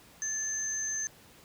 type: tone pair together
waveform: sine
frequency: 1746 / 6253 Hz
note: A6 / G8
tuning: -14 / -5 cents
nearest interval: octave + minor seventh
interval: 2209 cents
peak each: -40 / -31 dBFS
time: 0.22-1.07 s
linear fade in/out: 0 ms
effects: pink hiss -56 dBFS RMS until 1.44 s + high-pass 60 Hz 12 dB/octave